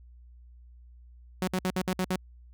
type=tone bursts; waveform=sawtooth; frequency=184.9 Hz; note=F#3; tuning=1 cent flat; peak=-22 dBFS; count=7; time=1.42-2.16 s; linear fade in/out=2 ms; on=56 ms; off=58 ms; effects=added 60 Hz sine -49 dBFS peak until 2.53 s